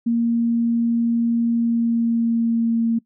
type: tone with pitch glide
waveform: sine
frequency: 233.1 to 229.4 Hz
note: A#3 to A#3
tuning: 0 to -28 cents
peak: -16 dBFS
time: 0.06-2.99 s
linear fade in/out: 10 ms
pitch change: -28 cents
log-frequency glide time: 1.53-2.87 s
effects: noise-tail reverb RT60 0.1 s tail -22 dB re dry

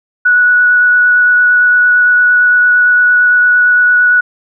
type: tone with vibrato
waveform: sine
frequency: 1470 Hz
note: F#6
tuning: 12 cents flat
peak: -5 dBFS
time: 0.25-4.21 s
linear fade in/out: 10 ms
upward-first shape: sine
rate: 8.8 Hz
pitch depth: 8 cents each way
effects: none

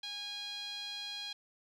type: tone with band-pass filter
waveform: sawtooth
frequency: 820 Hz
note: G#5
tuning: 22 cents flat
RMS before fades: -42 dBFS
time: 0.03-1.33 s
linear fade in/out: 5 ms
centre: 3700 Hz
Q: 8.3
effects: none

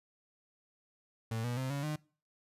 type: tone with pitch steps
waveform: 35% pulse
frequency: 112.6 / 121.38 / 130.85 / 141.05 / 152.05 Hz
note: A2 / B2 / C3 / C#3 / D#3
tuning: +40 / -30 / 0 / +30 / -40 cents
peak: -32 dBFS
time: 1.31-1.96 s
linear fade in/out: 5 ms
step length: 130 ms
effects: noise-tail reverb RT60 0.4 s tail -23 dB re dry + resampled to 32000 Hz

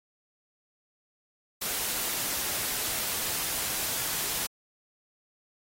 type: noise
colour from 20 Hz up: white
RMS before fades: -31 dBFS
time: 1.61-4.47 s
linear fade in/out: 10 ms
effects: AAC 48 kbps

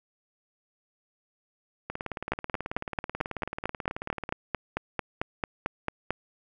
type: two click trains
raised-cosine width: 0.5 ms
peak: -12 / -18 dBFS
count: 18 / 45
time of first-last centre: 2.32-6.106 / 1.9-4.291 s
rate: 4.49 / 18.4 Hz
effects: none

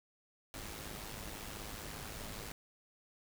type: noise with amplitude modulation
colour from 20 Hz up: pink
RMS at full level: -43 dBFS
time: 0.54-2.52 s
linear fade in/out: 0 ms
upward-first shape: sine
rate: 105 Hz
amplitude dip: 55%
effects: none

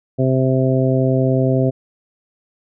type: harmonic tone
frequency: 130.9 Hz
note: C3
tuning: 1 cent sharp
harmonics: 1 / 2 / 3 / 4 / 5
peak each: -16 / -19 / -21 / -22 / -23 dBFS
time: 0.18-1.71 s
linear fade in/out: 20 ms
effects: none

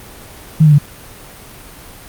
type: tone with pitch steps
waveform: sine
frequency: 157 / 150.78 / 144.8 Hz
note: D#3 / D3 / D3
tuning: +16 / +46 / -24 cents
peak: -4 dBFS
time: 0.6-0.786 s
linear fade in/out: 10 ms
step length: 62 ms
effects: pink hiss -36 dBFS RMS until 2.08 s + Opus 32 kbps

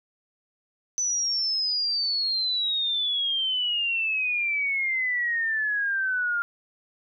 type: exponential sweep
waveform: sine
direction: down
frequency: 6040 to 1396.9 Hz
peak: -23 dBFS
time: 0.98-6.42 s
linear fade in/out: 0 ms
effects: none

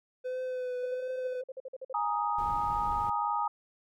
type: tone with vibrato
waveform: triangle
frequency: 505 Hz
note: B4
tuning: 39 cents sharp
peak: -30 dBFS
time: 0.24-1.42 s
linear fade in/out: 20 ms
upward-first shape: triangle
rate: 1.4 Hz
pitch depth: 28 cents each way
type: tone bursts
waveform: sine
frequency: 523.3 Hz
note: C5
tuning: in tune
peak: -37 dBFS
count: 14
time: 0.83-1.93 s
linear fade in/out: 5 ms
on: 34 ms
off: 48 ms
type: chord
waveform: sine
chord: Ab suspended second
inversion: none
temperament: just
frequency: 830.6 / 934.4 / 1245.9 Hz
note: Ab5 / Bb5 / Eb6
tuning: 0 / +4 / +2 cents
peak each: -32 dBFS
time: 1.94-3.48 s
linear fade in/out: 5 ms
type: noise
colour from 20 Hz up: brown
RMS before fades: -41 dBFS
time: 2.38-3.1 s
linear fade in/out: 5 ms
effects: none

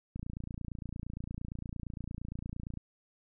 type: click train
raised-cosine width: 5 ms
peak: -27 dBFS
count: 76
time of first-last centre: 0.16-2.773 s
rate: 28.7 Hz
effects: none

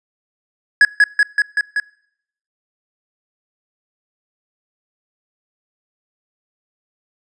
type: tone with echo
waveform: triangle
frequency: 1677 Hz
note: G#6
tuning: 16 cents sharp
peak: -3 dBFS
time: 0.81-0.85 s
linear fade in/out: 2 ms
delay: 190 ms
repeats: 5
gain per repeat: -2 dB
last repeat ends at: 1.8 s
effects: noise-tail reverb RT60 0.7 s tail -24 dB re dry + resampled to 22050 Hz

